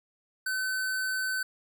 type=tone; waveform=square; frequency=1522 Hz; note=F#6; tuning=48 cents sharp; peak=-29 dBFS; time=0.46-1.43 s; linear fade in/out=5 ms; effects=none